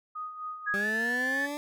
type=tone with tremolo; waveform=sine; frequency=1244.5 Hz; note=D#6; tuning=in tune; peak=-33 dBFS; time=0.15-0.76 s; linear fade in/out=10 ms; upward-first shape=sine; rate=3.9 Hz; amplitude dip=60%
type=tone with pitch glide; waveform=sine; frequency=1661.2 to 1744.8 Hz; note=G#6 to A6; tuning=0 to -15 cents; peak=-27 dBFS; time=0.66-1.47 s; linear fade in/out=20 ms; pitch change=+85 cents; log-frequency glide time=0.8-0.86 s
type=linear sweep; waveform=20% pulse; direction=up; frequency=196 to 296.3 Hz; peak=-28 dBFS; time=0.74-1.57 s; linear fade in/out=0 ms
effects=none